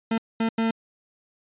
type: tone bursts at uneven times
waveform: 40% pulse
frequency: 225.9 Hz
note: A3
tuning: 46 cents sharp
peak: -20 dBFS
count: 3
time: 0.11-0.18 / 0.4-0.49 / 0.58-0.71 s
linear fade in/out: 5 ms
effects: resampled to 8000 Hz